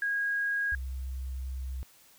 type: tone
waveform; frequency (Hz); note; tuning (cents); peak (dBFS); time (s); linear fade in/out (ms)
sine; 1639; G#6; -23; -27; 0.02-0.75; 2
type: tone with vibrato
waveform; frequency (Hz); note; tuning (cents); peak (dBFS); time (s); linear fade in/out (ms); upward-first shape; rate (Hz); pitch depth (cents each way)
sine; 65; C2; -11; -33; 0.72-1.83; 0; sine; 9.3; 8
effects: white hiss -59 dBFS RMS until 2.18 s